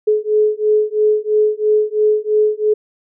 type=beating tone pair; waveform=sine; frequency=424.6 / 427.6 Hz; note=G#4 / A4; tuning=+38 / -49 cents; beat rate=3 Hz; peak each=-15 dBFS; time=0.07-2.74 s; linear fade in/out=10 ms; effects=none